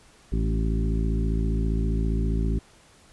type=harmonic tone with a mistuned harmonic; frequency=55 Hz; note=A1; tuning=in tune; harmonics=1 / 2 / 3 / 4 / 5 / 6 / 7; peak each=-23 / -31 / -30 / -33 / -35 / -40 / -37 dBFS; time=0.32-2.59 s; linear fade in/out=5 ms; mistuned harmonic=5; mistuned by=+18 cents; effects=pink hiss -55 dBFS RMS until 3.12 s + resampled to 24000 Hz